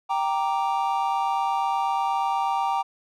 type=chord; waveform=triangle; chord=G minor; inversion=none; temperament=equal; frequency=784 / 932.3 / 1174.7 Hz; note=G5 / Bb5 / D6; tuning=0 / 0 / 0 cents; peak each=-23 / -24 / -28 dBFS; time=0.09-2.83 s; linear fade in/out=20 ms; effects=none